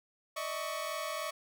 sawtooth tone cluster, 599 / 642 / 1117 Hz, D5 / E5 / C#6, +34 / -46 / +13 cents, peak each -37 / -36 / -35 dBFS, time 0.36-1.31 s, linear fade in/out 10 ms, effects none

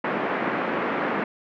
pink band-pass noise, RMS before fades -26 dBFS, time 0.04-1.24 s, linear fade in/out 5 ms, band 210 to 2100 Hz, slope 24 dB/octave, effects none

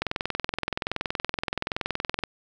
click train, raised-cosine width 0.3 ms, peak -10 dBFS, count 48, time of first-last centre 0.02-2.237 s, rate 21.2 Hz, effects none

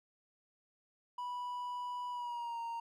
triangle tone with pitch glide, 983 to 927.8 Hz, B5 to A#5, -8 to -8 cents, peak -36 dBFS, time 1.18-2.8 s, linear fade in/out 5 ms, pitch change -100 cents, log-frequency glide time 2.1-2.59 s, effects none

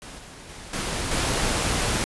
pink noise with level steps, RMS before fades -40 / -43 / -40 / -28 / -24 dBFS, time 0.02-2.04 s, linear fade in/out 0 ms, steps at 0.18 / 0.49 / 0.73 / 1.11 s, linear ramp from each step 5 ms, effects resampled to 24000 Hz

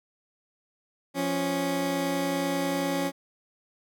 20% pulse tone pair together, 174.61 / 277 Hz, F3 / C#4, 0 / -1 cents, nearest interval minor sixth, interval 799 cents, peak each -27 / -22 dBFS, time 1.14-3.12 s, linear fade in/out 50 ms, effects none

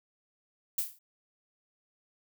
violet noise with exponential decay, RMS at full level -26 dBFS, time 0.78-0.99 s, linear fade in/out 5 ms, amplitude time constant 45 ms, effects none

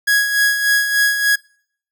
45% pulse tone with tremolo, 1661.2 Hz, G#6, in tune, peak -11 dBFS, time 0.07-1.36 s, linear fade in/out 10 ms, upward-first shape sine, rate 3.4 Hz, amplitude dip 55%, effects noise-tail reverb RT60 0.6 s tail -26 dB re dry

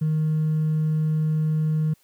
triangle tone with hard clipping, 155.56 Hz, D#3, in tune, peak -19 dBFS, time 0.01-1.94 s, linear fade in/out 10 ms, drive 2 dB, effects white hiss -62 dBFS RMS until 2.03 s

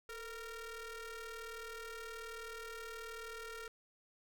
sawtooth ring-modulated tone, 466.2 Hz, A#4, in tune, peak -38 dBFS, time 0.09-3.68 s, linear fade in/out 2 ms, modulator 913 Hz, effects none

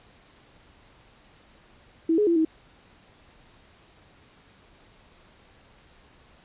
sine tone with pitch steps, 326.6 / 418.8 / 338.4 / 318.9 Hz, E4 / G#4 / E4 / D#4, -16 / +15 / +45 / +43 cents, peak -18 dBFS, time 2.09-2.45 s, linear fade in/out 5 ms, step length 90 ms, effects pink hiss -56 dBFS RMS until 6.44 s + resampled to 8000 Hz

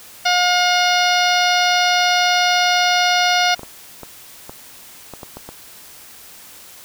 harmonic tone, 716 Hz, F5, 43 cents sharp, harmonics 1 / 2 / 3 / 4 / 5 / 6 / 7 / 8, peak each -17 / -20 / -22 / -23 / -24 / -25 / -25 / -26 dBFS, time 0.25-3.55 s, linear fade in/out 10 ms
clicks, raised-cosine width 1 ms, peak -18 dBFS, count 8, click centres 3.594 / 3.633 / 4.033 / 4.495 / 5.137 / 5.232 / 5.37 / 5.49 s
effects white hiss -41 dBFS RMS until 6.84 s

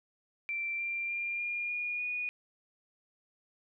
sine tone with pitch steps, 2349 / 2371 / 2393 / 2415 / 2437 / 2460 Hz, D7 / D7 / D7 / D7 / D#7 / D#7, 0 / +16 / +32 / +48 / -37 / -20 cents, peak -32 dBFS, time 0.49-2.29 s, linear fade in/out 0 ms, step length 300 ms, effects none

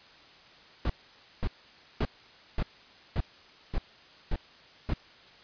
brown noise bursts, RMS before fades -27 dBFS, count 8, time 0.85-4.936 s, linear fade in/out 2 ms, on 47 ms, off 530 ms, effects white hiss -54 dBFS RMS until 5.43 s + resampled to 11025 Hz

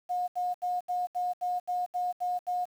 sine tone bursts, 719 Hz, F#5, 50 cents flat, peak -27 dBFS, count 10, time 0.09-2.656 s, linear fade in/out 20 ms, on 190 ms, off 74 ms, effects 9-bit

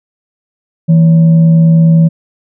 sine tone with frequency modulation, 164.1 Hz, E3, 8 cents flat, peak -3 dBFS, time 0.88-2.09 s, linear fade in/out 20 ms, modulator 398 Hz, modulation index 0.2, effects none

